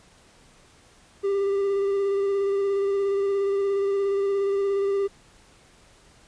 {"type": "tone with vibrato", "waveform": "triangle", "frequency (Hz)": 396.5, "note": "G4", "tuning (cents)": 20, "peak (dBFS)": -19, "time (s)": [1.23, 5.08], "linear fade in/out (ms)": 20, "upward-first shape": "square", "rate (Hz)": 17, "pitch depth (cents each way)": 15, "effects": ["pink hiss -55 dBFS RMS until 6.27 s", "resampled to 22050 Hz"]}